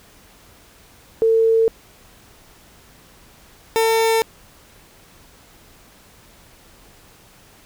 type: tone pair in turn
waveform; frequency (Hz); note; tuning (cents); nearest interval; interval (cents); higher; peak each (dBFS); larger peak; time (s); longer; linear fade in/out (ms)
sine / 30% pulse; 450.1 / 450.1; A4 / A4; +39 / +39; unison; 0; neither; -12; neither; 1.22-1.68 / 3.76-4.22; neither; 0
effects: pink hiss -49 dBFS RMS until 7.65 s